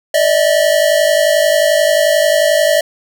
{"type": "tone pair together", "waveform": "square", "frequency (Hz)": [590.7, 642], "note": ["D5", "E5"], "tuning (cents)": [10, -46], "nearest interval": "minor second", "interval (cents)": 144, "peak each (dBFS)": -13, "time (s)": [0.14, 2.81], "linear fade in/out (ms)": 5, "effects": []}